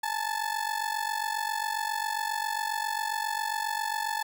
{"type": "ring-modulated tone", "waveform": "30% pulse", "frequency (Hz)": 872, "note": "A5", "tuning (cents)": -16, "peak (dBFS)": -23, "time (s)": [0.03, 4.23], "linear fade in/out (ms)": 5, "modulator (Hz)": 23.7, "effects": []}